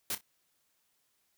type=noise with echo; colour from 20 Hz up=white; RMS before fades=-34 dBFS; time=0.1-0.15 s; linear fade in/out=2 ms; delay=30 ms; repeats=2; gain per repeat=-13 dB; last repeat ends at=0.21 s; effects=white hiss -75 dBFS RMS until 1.37 s